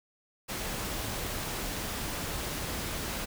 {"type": "noise", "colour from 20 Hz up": "pink", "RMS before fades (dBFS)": -35, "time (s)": [0.48, 3.26], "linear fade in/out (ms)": 20, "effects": []}